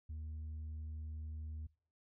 sine tone, 77.78 Hz, D#2, in tune, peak -39 dBFS, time 0.09-1.67 s, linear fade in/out 10 ms, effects noise-tail reverb RT60 0.5 s tail -26 dB re dry + tanh soft clip ceiling -41 dBFS

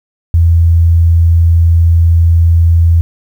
sine tone, 83.7 Hz, E2, 27 cents sharp, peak -4 dBFS, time 0.34-3.01 s, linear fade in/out 0 ms, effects 7-bit

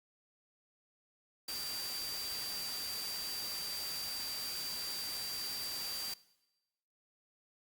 sine tone in noise, 4699 Hz, D8, in tune, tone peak -40 dBFS, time 1.48-6.14 s, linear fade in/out 5 ms, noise white, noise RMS -43 dBFS, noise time 1.48-6.14 s, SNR 0 dB, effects noise-tail reverb RT60 1.0 s tail -21 dB re dry + Opus 48 kbps

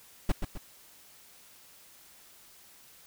brown noise with echo, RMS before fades -23 dBFS, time 0.29-0.32 s, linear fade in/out 5 ms, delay 130 ms, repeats 2, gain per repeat -7 dB, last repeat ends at 0.58 s, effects white hiss -56 dBFS RMS until 3.06 s

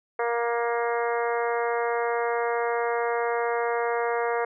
harmonic tone, 235.4 Hz, A#3, 17 cents sharp, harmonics 2 / 3 / 4 / 5 / 6 / 7 / 8 / 9, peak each -26 / -30 / -32 / -34 / -36 / -37 / -38 / -39 dBFS, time 0.19-4.45 s, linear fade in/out 5 ms, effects none

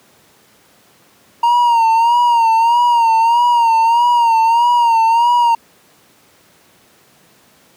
triangle tone with vibrato, 932.3 Hz, A#5, in tune, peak -7 dBFS, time 1.43-5.55 s, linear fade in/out 5 ms, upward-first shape sine, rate 1.6 Hz, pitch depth 63 cents each way, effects pink hiss -50 dBFS RMS until 7.76 s + high-pass 150 Hz 12 dB/octave

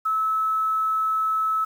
sine tone with quantisation, 1300 Hz, E6, 24 cents flat, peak -20 dBFS, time 0.05-1.65 s, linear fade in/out 10 ms, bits 8, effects none

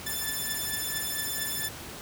5% pulse beating tone pair, 1751 / 1755.4 Hz, A6 / A6, -9 / -5 cents, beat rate 4.4 Hz, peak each -22 dBFS, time 0.06-1.69 s, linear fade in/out 10 ms, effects pink hiss -41 dBFS RMS until 2.01 s + high-pass 60 Hz 12 dB/octave

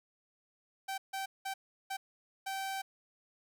sawtooth tone bursts at uneven times, 775 Hz, G5, 20 cents flat, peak -32 dBFS, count 5, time 0.88-0.98 / 1.13-1.26 / 1.45-1.54 / 1.9-1.97 / 2.46-2.82 s, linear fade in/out 10 ms, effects none

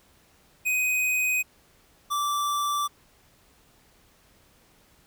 square tone pair in turn, 2504 / 1166.8 Hz, D#7 / D6, +10 / -12 cents, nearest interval octave + minor second, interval 1322 cents, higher first, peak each -23 / -25 dBFS, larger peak first, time 0.65-1.43 / 2.1-2.88 s, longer neither, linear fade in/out 20 ms, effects pink hiss -60 dBFS RMS until 5.06 s

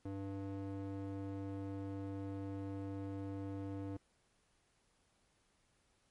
square tone with band-pass filter, 98 Hz, G2, in tune, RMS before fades -43 dBFS, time 0.05-3.97 s, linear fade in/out 5 ms, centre 310 Hz, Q 1.1, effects pink hiss -75 dBFS RMS until 6.1 s + MP3 48 kbps

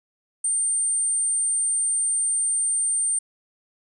sine tone, 8870 Hz, C#9, in tune, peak -20 dBFS, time 0.44-3.19 s, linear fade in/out 5 ms, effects none

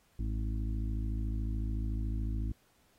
harmonic tone, 53.8 Hz, A1, 38 cents flat, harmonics 1 / 2 / 4 / 5 / 6, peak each -32 / -38 / -44 / -46 / -48 dBFS, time 0.19-2.52 s, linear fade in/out 5 ms, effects pink hiss -69 dBFS RMS until 2.98 s + AAC 48 kbps

